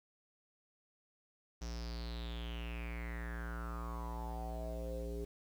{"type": "tone with low-pass filter sweep", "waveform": "square", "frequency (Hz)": 58.27, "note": "A#1", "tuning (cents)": 0, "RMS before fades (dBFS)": -42, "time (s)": [1.61, 5.25], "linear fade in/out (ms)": 10, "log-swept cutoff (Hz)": [5900, 420], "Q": 7.3, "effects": ["10-bit"]}